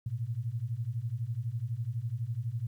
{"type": "beating tone pair", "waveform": "sine", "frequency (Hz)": [110, 122], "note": ["A2", "B2"], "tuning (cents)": [0, -21], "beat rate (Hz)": 12, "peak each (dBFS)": [-35, -34], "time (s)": [0.06, 2.67], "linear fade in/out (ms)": 5, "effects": ["11-bit"]}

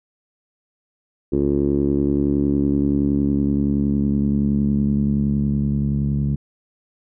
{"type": "tone with low-pass filter sweep", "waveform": "10% pulse", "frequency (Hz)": 70.7, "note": "C#2", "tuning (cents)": 35, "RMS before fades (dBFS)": -19, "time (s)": [1.32, 6.36], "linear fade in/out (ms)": 10, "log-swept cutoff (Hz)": [360, 170], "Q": 3.4, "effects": []}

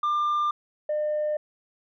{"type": "tone pair in turn", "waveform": "sine", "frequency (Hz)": [1195, 603.4], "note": ["D6", "D5"], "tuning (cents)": [30, 47], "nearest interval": "octave", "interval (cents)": 1183, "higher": "first", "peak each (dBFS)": [-19, -22], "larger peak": "first", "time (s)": [[0.03, 0.51], [0.89, 1.37]], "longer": "neither", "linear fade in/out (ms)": 5, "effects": ["tanh soft clip ceiling -21 dBFS"]}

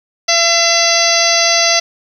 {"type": "harmonic tone", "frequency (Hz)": 676, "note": "E5", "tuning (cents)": 43, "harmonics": [1, 2, 3, 4, 5, 6, 7, 8, 9], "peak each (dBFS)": [-16, -22, -18, -20, -22, -20, -16, -21, -16], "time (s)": [0.28, 1.8], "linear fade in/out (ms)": 10, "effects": ["7-bit"]}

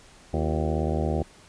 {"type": "harmonic tone with a mistuned harmonic", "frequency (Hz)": 77.78, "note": "D#2", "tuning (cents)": 0, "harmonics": [1, 2, 3, 4, 5, 6, 7, 8, 9, 10], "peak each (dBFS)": [-27, -30, -32, -33, -34, -35, -35, -36, -37, -37], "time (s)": [0.33, 1.23], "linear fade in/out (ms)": 10, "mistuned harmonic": 4, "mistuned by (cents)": 140, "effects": ["pink hiss -52 dBFS RMS until 1.48 s", "resampled to 22050 Hz"]}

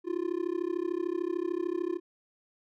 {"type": "tone with amplitude modulation", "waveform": "triangle", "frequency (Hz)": 349.2, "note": "F4", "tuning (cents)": 0, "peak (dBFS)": -23, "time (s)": [0.04, 2], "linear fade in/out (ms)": 50, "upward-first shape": "sine", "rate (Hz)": 33.4, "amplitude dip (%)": 100, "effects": []}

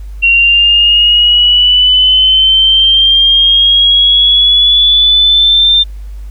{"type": "linear sweep", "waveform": "sine", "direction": "up", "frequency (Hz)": [2742, 3600], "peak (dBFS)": -4, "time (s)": [0.22, 5.84], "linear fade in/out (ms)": 20, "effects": ["added 50 Hz sine -22 dBFS peak until 6.3 s", "pink hiss -48 dBFS RMS until 6.3 s"]}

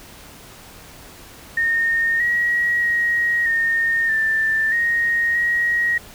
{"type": "tone with pitch steps", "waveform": "sine", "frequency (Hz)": [1838, 1904, 1890, 1835, 1776, 1868, 1892], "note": ["A#6", "A#6", "A#6", "A#6", "A6", "A#6", "A#6"], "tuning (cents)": [-25, 36, 23, -28, 16, 3, 25], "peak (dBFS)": -16, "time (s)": [1.57, 5.98], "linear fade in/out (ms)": 5, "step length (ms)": 630, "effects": ["pink hiss -42 dBFS RMS until 6.14 s"]}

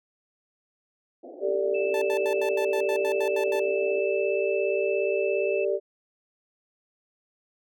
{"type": "band-pass noise", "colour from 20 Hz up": "pink", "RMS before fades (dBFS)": -43, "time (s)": [1.23, 4], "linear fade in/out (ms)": 5, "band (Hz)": [260, 740], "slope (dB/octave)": 96}
{"type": "chord", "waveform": "sine", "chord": "G suspended second", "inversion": "none", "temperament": "equal with one note detuned", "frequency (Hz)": [392, 449.2, 587.3], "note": ["G4", "A4", "D5"], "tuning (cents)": [0, 36, 0], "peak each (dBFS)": [-26, -29, -27], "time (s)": [1.4, 5.8], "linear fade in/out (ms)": 50}
{"type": "tone", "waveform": "sine", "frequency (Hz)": 2637, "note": "E7", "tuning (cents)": 0, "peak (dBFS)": -34, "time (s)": [1.74, 5.65], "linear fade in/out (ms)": 10}
{"type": "tone bursts", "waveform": "35% pulse", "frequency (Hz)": 879, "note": "A5", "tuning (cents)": -2, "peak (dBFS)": -31, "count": 11, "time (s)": [1.94, 3.596], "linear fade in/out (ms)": 2, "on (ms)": 76, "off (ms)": 82}
{"effects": []}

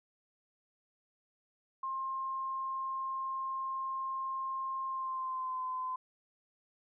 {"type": "tone with pitch glide", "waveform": "sine", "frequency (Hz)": [1062, 1025.8], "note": ["C6", "C6"], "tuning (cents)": [25, -35], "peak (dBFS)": -34, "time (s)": [1.83, 5.96], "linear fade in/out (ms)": 5, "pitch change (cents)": -60, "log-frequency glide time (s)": [4.86, 5.62], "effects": []}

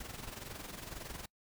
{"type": "noise with amplitude modulation", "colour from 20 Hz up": "pink", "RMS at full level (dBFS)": -43, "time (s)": [0, 1.26], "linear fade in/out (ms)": 5, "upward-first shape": "sine", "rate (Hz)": 21.9, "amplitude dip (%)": 65, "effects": ["noise-tail reverb RT60 0.1 s tail -25 dB re dry"]}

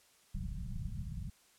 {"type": "low-pass noise", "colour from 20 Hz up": "pink", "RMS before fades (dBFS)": -40, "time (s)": [0.34, 1.3], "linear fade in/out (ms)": 10, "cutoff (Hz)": 200, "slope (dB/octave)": 96, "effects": ["white hiss -66 dBFS RMS until 1.58 s", "low-pass 11000 Hz 12 dB/octave"]}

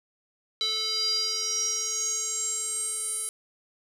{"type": "tone with band-pass filter sweep", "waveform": "square", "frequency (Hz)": 437.5, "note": "A4", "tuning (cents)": -10, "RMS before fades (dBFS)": -29, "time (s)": [0.61, 3.29], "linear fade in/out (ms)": 0, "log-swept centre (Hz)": [4100, 9700], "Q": 9.7, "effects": []}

